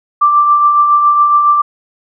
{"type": "tone with tremolo", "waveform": "sine", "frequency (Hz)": 1176, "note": "D6", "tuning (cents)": 2, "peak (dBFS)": -4, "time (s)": [0.21, 1.62], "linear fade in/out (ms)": 10, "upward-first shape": "triangle", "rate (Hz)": 7.2, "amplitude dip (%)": 45, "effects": []}